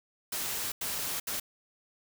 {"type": "noise bursts at uneven times", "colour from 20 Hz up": "white", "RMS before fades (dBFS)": -34, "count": 3, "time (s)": [[0.32, 0.72], [0.81, 1.2], [1.27, 1.4]], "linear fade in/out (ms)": 5, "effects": []}